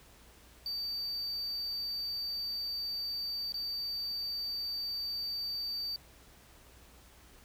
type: tone with dropouts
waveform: triangle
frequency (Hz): 4618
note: D8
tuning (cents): -30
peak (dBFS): -33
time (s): 0.66-5.96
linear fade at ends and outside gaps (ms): 1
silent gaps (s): 3.522-3.542
effects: added 60 Hz sine -61 dBFS peak until 7.44 s + pink hiss -59 dBFS RMS until 7.44 s